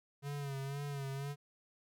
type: tone with vibrato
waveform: square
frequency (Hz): 139.8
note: C#3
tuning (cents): +15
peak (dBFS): -39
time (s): 0.22-1.36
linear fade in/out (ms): 50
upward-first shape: sine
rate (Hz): 2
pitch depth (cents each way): 53
effects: none